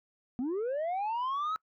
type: linear sweep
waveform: sine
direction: up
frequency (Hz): 233.1 to 1307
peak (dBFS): -27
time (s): 0.39-1.56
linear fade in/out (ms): 0
effects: noise-tail reverb RT60 0.1 s tail -26 dB re dry + tanh soft clip ceiling -29 dBFS